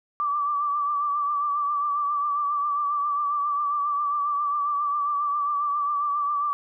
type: tone with vibrato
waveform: sine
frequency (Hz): 1165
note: D6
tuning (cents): -14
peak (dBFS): -22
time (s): 0.2-6.53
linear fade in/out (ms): 0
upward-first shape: triangle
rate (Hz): 7.4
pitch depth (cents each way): 50
effects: none